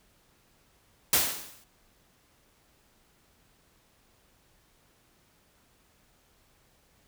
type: noise with exponential decay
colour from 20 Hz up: white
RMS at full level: -20 dBFS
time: 1.13-1.64 s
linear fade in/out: 2 ms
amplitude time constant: 110 ms
effects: pink hiss -65 dBFS RMS until 7.07 s